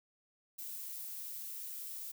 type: noise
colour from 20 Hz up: violet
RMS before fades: -44 dBFS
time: 0.58-2.12 s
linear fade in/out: 10 ms
effects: none